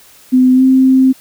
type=tone with pitch glide; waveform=sine; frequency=255.6 to 261.9 Hz; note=C4 to C4; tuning=-40 to +2 cents; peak=-5 dBFS; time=0.32-1.13 s; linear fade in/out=20 ms; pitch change=+42 cents; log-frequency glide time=0.54-0.63 s; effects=white hiss -43 dBFS RMS until 1.2 s

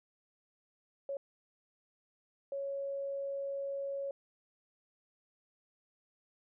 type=tone bursts at uneven times; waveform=sine; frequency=554.4 Hz; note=C#5; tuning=in tune; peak=-35 dBFS; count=2; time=1.09-1.17 / 2.52-4.11 s; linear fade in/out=2 ms; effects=none

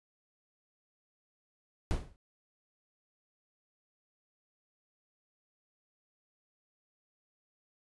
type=noise with exponential decay; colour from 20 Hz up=brown; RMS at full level=-26 dBFS; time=1.91-2.16 s; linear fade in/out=0 ms; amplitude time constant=53 ms; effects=resampled to 24000 Hz

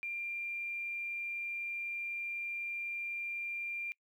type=tone with quantisation; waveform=sine; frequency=2384 Hz; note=D7; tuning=25 cents sharp; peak=-36 dBFS; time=0.03-3.92 s; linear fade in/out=0 ms; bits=11; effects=noise-tail reverb RT60 0.1 s tail -25 dB re dry

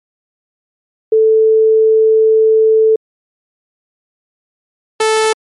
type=tone pair in turn; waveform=sine / sawtooth; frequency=440 / 438.3 Hz; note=A4 / A4; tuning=0 / -7 cents; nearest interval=unison; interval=7 cents; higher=first; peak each=-6 dBFS; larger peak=neither; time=1.12-2.96 / 5-5.33 s; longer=first; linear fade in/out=5 ms; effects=MP3 48 kbps

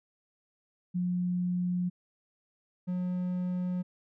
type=tone pair in turn; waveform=sine / triangle; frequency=178.8 / 180.56 Hz; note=F3 / F#3; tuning=+41 / -42 cents; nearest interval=unison; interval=17 cents; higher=second; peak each=-27 dBFS; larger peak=neither; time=0.94-1.9 / 2.87-3.83 s; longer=neither; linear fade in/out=20 ms; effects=none

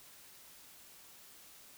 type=silence; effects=white hiss -57 dBFS RMS until 1.77 s

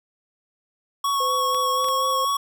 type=tone with vibrato; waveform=square; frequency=1108.7 Hz; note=C#6; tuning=in tune; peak=-21 dBFS; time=1.04-2.37 s; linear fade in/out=5 ms; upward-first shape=sine; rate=4.1 Hz; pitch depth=20 cents each way
type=tone with pitch glide; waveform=sine; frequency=508 to 520.5 Hz; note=B4 to C5; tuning=+49 to -9 cents; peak=-27 dBFS; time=1.2-2.25 s; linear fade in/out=5 ms; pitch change=+42 cents; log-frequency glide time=1.73-1.94 s
type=clicks; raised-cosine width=0.2 ms; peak=-19 dBFS; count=3; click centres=1.546 / 1.844 / 1.886 s
effects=none

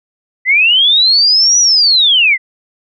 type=linear two-way sweep; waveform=sine; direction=up then down; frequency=1968 to 5920 to 1968 Hz; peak=-6 dBFS; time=0.45-2.38 s; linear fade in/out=50 ms; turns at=1.59 s; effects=none

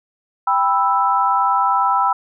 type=chord; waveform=sine; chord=E minor; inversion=first; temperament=just; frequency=791.1 / 988.9 / 1318.5 Hz; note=G5 / B5 / E6; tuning=+16 / +2 / 0 cents; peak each=-19 / -17 / -18 dBFS; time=0.47-2.13 s; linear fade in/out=5 ms; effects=none

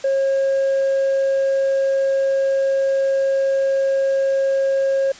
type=tone with tanh clipping; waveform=sine; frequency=542 Hz; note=C#5; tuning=39 cents flat; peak=-16 dBFS; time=0.04-5.12 s; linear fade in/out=5 ms; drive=2 dB; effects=white hiss -41 dBFS RMS until 5.19 s + resampled to 16000 Hz

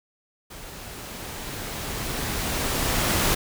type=noise with level ramp; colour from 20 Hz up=pink; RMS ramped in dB=-41 to -21 dBFS; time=0.5-3.35 s; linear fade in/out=10 ms; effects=none

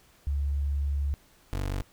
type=tone pair in turn; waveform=sine / 25% pulse; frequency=70.8 / 47.94 Hz; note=C#2 / G1; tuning=+37 / -38 cents; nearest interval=perfect fifth; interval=675 cents; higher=first; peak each=-25 dBFS; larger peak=neither; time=0.27-1.14 / 1.53-1.82 s; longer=first; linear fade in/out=0 ms; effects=pink hiss -60 dBFS RMS until 1.92 s

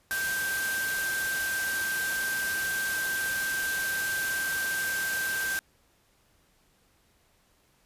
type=tone in noise; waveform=sine; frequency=1568 Hz; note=G6; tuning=in tune; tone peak=-28 dBFS; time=0.11-5.59 s; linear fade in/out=0 ms; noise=white; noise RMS=-34 dBFS; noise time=0.11-5.59 s; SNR=+3 dB; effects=pink hiss -66 dBFS RMS until 7.85 s + resampled to 32000 Hz

